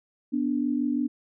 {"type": "tone pair together", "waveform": "sine", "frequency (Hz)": [245.8, 291.8], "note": ["B3", "D4"], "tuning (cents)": [-8, -11], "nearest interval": "minor third", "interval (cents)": 297, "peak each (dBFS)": -26, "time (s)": [0.32, 1.08], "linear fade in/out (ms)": 20, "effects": []}